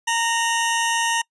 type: tone pair together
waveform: 20% pulse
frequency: 924.8 / 2960 Hz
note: A#5 / F#7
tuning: -14 / 0 cents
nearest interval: octave + minor sixth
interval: 2014 cents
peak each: -15 / -21 dBFS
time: 0.07-1.22 s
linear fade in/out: 10 ms
effects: noise-tail reverb RT60 0.1 s tail -26 dB re dry + resampled to 24000 Hz